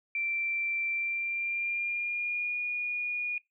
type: tone with pitch glide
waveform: sine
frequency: 2349 to 2442 Hz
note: D7 to D#7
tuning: 0 to -33 cents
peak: -29 dBFS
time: 0.15-3.38 s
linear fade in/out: 2 ms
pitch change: +67 cents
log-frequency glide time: 0.91-2.58 s
effects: noise-tail reverb RT60 0.2 s tail -23 dB re dry